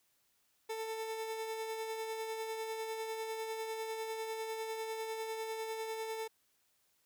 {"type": "tone with tremolo", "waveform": "30% pulse", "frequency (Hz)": 444.1, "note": "A4", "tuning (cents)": 16, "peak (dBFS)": -34, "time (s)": [0.69, 6.28], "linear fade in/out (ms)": 10, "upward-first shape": "sine", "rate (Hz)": 10, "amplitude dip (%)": 35, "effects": ["white hiss -75 dBFS RMS until 7.05 s"]}